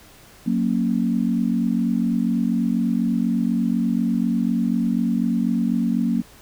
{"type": "chord", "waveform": "sine", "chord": "F# major", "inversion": "none", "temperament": "equal", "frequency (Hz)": [185, 233.1, 277.2], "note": ["F#3", "A#3", "C#4"], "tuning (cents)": [0, 0, 0], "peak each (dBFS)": [-23, -20, -26], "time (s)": [0.46, 6.22], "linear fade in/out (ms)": 10, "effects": ["pink hiss -48 dBFS RMS until 6.41 s"]}